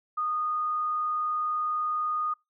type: tone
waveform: sine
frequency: 1232 Hz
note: D#6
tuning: 17 cents flat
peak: -26 dBFS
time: 0.17-2.34 s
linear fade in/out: 10 ms
effects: noise-tail reverb RT60 0.2 s tail -23 dB re dry